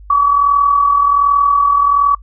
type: tone with amplitude modulation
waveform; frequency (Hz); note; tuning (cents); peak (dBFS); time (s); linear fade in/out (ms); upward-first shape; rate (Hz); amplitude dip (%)
sine; 1139; C#6; +47; -6; 0.1-2.15; 5; sine; 41.3; 50
effects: noise-tail reverb RT60 0.1 s tail -24 dB re dry + added 50 Hz sine -34 dBFS peak until 2.22 s